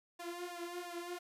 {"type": "tone with flanger", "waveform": "sawtooth", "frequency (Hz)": 349.2, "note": "F4", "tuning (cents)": 0, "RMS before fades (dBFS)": -44, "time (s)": [0.19, 1.19], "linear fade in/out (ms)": 10, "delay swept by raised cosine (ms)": [1.1, 4], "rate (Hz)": 2.9, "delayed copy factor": 1, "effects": ["resampled to 32000 Hz", "11-bit"]}